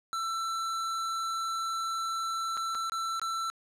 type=tone with dropouts; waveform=square; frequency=1336 Hz; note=E6; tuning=23 cents sharp; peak=-31 dBFS; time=0.13-3.5 s; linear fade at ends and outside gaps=0 ms; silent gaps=2.569-2.574 / 2.748-2.752 / 2.897-2.92 / 3.196-3.216 s; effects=low-pass 9000 Hz 12 dB/octave